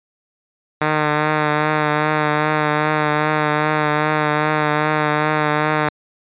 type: tone with vibrato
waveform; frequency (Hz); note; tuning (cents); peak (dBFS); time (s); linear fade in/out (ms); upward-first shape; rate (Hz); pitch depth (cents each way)
5% pulse; 151.9; D#3; -41; -4; 0.81-5.89; 5; triangle; 2.5; 28
effects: resampled to 8000 Hz